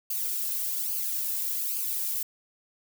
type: noise with flanger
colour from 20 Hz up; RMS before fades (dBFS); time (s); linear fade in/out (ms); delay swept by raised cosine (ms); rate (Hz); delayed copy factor
violet; -30; 0.1-2.23; 5; 0.53 to 2.13; 1.2; -0.75
effects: none